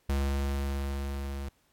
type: tone with level ramp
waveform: square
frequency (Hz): 69.3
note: C#2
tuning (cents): 0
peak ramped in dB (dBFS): -26 to -35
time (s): 0.09-1.49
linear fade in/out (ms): 5
effects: pink hiss -70 dBFS RMS until 1.72 s + AAC 64 kbps